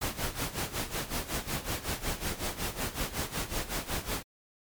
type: noise with tremolo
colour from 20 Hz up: pink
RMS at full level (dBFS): -31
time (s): 0.01-4.23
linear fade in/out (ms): 10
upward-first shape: sine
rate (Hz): 5.4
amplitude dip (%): 80
effects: MP3 96 kbps